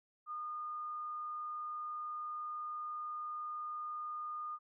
sine tone, 1221 Hz, D#6, 33 cents flat, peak -39 dBFS, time 0.26-4.59 s, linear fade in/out 50 ms, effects none

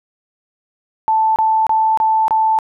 sine tone bursts, 880 Hz, A5, in tune, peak -11 dBFS, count 5, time 1.08-2.588 s, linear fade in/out 0 ms, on 280 ms, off 27 ms, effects none

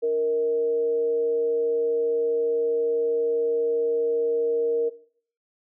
sine tone with frequency modulation, 466.2 Hz, A#4, in tune, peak -19 dBFS, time 0.02-4.9 s, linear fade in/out 20 ms, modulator 170 Hz, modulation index 0.21, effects noise-tail reverb RT60 0.5 s tail -17 dB re dry + high-pass 300 Hz 12 dB/octave

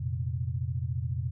sine chord, F suspended fourth, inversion none, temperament equal, 87.31 / 116.54 / 130.81 Hz, F2 / Bb2 / C3, 0 / 0 / 0 cents, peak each -33 dBFS, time 0-1.31 s, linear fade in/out 10 ms, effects none

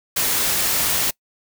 white noise, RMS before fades -20 dBFS, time 0.16-1.11 s, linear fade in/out 10 ms, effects noise-tail reverb RT60 0.1 s tail -25 dB re dry

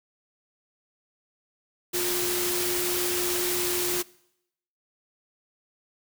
sine tone in noise, 356.2 Hz, F4, 34 cents sharp, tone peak -29 dBFS, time 1.93-4.03 s, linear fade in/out 20 ms, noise white, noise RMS -28 dBFS, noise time 1.93-4.03 s, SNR -4 dB, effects noise-tail reverb RT60 0.8 s tail -23 dB re dry

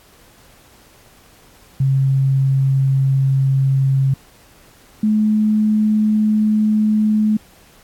sine tone pair in turn, 134.9 / 214.1 Hz, C#3 / A3, -47 / -47 cents, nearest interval minor sixth, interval 800 cents, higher second, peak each -12 / -12 dBFS, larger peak neither, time 1.8-4.14 / 5.03-7.37 s, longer neither, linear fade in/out 5 ms, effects pink hiss -49 dBFS RMS until 7.83 s + AAC 64 kbps

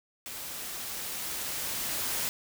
white noise with level ramp, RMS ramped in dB -40 to -31 dBFS, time 0.26-2.29 s, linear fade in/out 0 ms, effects none

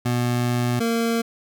25% pulse tone pair in turn, 121.8 / 230.3 Hz, B2 / A#3, -24 / -21 cents, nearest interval major seventh, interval 1103 cents, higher second, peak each -16 dBFS, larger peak neither, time 0.05-0.8 / 0.8-1.22 s, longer first, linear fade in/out 10 ms, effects none

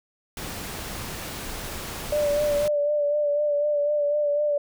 pink noise, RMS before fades -34 dBFS, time 0.37-2.68 s, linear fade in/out 2 ms
sine tone with vibrato, 587.3 Hz, D5, in tune, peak -20 dBFS, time 2.12-4.58 s, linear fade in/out 5 ms, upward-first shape sine, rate 4 Hz, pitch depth 30 cents each way
effects none

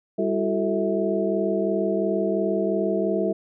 sine tone cluster, 198.1 / 336.2 / 379.1 / 444.9 / 649 Hz, G3 / E4 / F#4 / A4 / E5, +18 / +34 / +42 / +19 / -27 cents, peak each -27 dBFS, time 0.18-3.33 s, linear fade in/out 10 ms, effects none

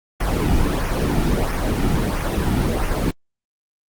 brown noise with flanger, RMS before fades -19 dBFS, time 0.2-3.11 s, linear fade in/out 5 ms, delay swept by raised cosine 0.24 to 1.94 ms, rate 1.5 Hz, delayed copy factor -0.6, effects Opus 24 kbps

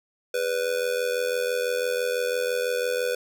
square tone with amplitude modulation, 493.9 Hz, B4, in tune, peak -21 dBFS, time 0.34-3.15 s, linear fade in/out 5 ms, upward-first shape sine, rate 86 Hz, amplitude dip 75%, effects none

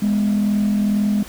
sine tone pair together, 206.3 / 248.5 Hz, G#3 / B3, -11 / +11 cents, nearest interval minor third, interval 322 cents, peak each -14 / -23 dBFS, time 0.02-1.23 s, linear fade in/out 5 ms, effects tanh soft clip ceiling -12 dBFS + pink hiss -38 dBFS RMS until 1.28 s

